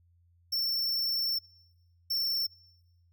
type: tone bursts at uneven times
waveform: square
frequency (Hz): 5410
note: E8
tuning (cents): +44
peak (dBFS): -28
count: 2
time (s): 0.52-1.39 / 2.1-2.47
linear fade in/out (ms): 10
effects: noise-tail reverb RT60 1.0 s tail -25 dB re dry + added 86 Hz sine -62 dBFS peak until 3.12 s